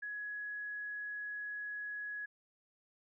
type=tone; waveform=sine; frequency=1678 Hz; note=G#6; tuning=17 cents sharp; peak=-39 dBFS; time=0.02-2.26 s; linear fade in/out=10 ms; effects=none